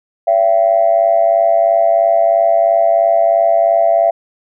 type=tone with amplitude modulation; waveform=sine; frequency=672 Hz; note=E5; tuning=33 cents sharp; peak=-4 dBFS; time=0.27-4.11 s; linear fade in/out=10 ms; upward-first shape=sine; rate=103 Hz; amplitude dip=85%; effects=tanh soft clip ceiling 0 dBFS